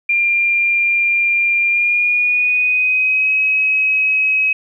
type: tone with pitch glide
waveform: sine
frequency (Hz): 2392 to 2549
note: D7 to D#7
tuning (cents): +31 to +41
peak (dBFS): -12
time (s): 0.09-4.53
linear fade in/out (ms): 5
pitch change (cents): +110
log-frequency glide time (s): 1.61-3.32
effects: 9-bit